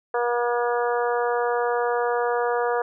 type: harmonic tone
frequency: 240 Hz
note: B3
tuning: 49 cents flat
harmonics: 2 / 3 / 4 / 5 / 6 / 7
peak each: -23 / -27 / -29 / -31 / -33 / -34 dBFS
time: 0.14-2.82 s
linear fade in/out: 5 ms
effects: none